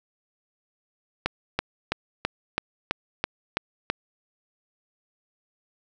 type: click train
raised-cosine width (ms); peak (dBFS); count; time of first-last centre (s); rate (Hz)
0.3; -7; 9; 1.26-3.9; 3.03
effects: none